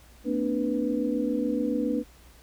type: tone cluster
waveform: sine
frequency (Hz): 228.3 / 255.3 / 294.8 / 490.7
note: A#3 / C4 / D4 / B4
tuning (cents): -36 / -42 / +7 / -11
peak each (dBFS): -30 / -30 / -28 / -31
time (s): 0.24-2.04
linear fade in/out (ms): 50
effects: added 60 Hz sine -53 dBFS peak until 2.42 s + pink hiss -56 dBFS RMS until 2.42 s